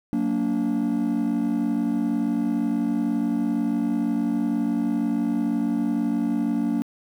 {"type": "chord", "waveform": "triangle", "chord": "Gb augmented", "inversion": "none", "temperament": "just", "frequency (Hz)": [185, 231.2, 289.1], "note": ["Gb3", "Bb3", "D4"], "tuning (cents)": [0, -14, -27], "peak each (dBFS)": [-27, -21, -22], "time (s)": [0.13, 6.82], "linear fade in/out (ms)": 0, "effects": ["tanh soft clip ceiling -14 dBFS", "9-bit"]}